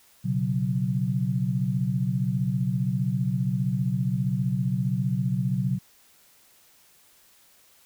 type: chord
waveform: sine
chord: B suspended second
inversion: none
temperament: equal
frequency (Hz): 123.47 / 138.59 / 185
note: B2 / C#3 / F#3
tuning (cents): 0 / 0 / 0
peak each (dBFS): -27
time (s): 0.24-5.79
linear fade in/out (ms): 20
effects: white hiss -58 dBFS RMS until 7.85 s